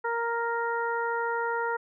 harmonic tone, 466.2 Hz, A#4, in tune, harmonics 1 / 2 / 3 / 4, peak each -31 / -30 / -32 / -38 dBFS, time 0.04-1.77 s, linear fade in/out 10 ms, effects none

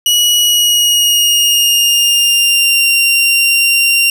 sawtooth tone with pitch glide, 2915 to 2769 Hz, F#7 to F7, -26 to -15 cents, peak -5 dBFS, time 0.06-4.1 s, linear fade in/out 2 ms, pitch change -89 cents, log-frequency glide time 0.39-2.89 s, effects none

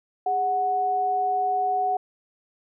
sine tone pair together, 408.6 / 740 Hz, G#4 / F#5, -28 / 0 cents, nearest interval minor seventh, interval 1028 cents, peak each -32 / -21 dBFS, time 0.26-1.97 s, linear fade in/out 5 ms, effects none

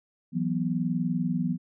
sine chord, E suspended second, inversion none, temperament equal with one note detuned, 164.81 / 185 / 245.5 Hz, E3 / F#3 / B3, 0 / 0 / -10 cents, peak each -29 dBFS, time 0.32-1.58 s, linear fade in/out 50 ms, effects none

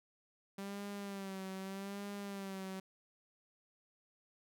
sawtooth tone with vibrato, 196 Hz, G3, in tune, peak -38 dBFS, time 0.58-2.8 s, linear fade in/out 5 ms, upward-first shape sine, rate 0.82 Hz, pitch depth 54 cents each way, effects none

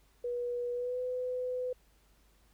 sine tone with pitch glide, 485.1 to 502.5 Hz, B4 to B4, -31 to +30 cents, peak -32 dBFS, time 0.24-1.73 s, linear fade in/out 5 ms, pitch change +61 cents, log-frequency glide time 0.73-1 s, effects added 50 Hz sine -65 dBFS peak until 2.53 s + pink hiss -69 dBFS RMS until 2.53 s

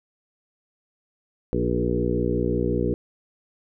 harmonic tone with a mistuned harmonic, 60.1 Hz, B1, 46 cents flat, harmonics 1 / 2 / 3 / 4 / 5 / 6 / 7 / 8, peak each -29 / -29 / -29 / -29 / -29 / -29 / -29 / -29 dBFS, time 1.53-2.94 s, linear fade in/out 0 ms, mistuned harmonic 6, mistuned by +26 cents, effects none

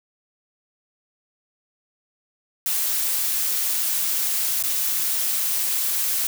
blue noise with dropouts, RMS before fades -23 dBFS, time 2.66-6.27 s, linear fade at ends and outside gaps 1 ms, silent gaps 4.626-4.637 s, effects none

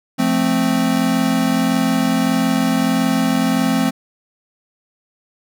square chord, F major, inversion none, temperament equal, 174.61 / 220 / 261.6 Hz, F3 / A3 / C4, 0 / 0 / 0 cents, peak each -22 / -20 / -18 dBFS, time 0.18-3.91 s, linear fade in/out 20 ms, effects none

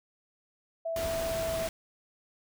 sine tone with pitch glide, 659.3 to 655.1 Hz, E5 to E5, 0 to -11 cents, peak -30 dBFS, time 0.85-1.68 s, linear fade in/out 10 ms, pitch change -11 cents, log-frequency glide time 1.26-1.51 s
pink noise, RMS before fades -37 dBFS, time 0.96-1.69 s, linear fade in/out 2 ms
effects none

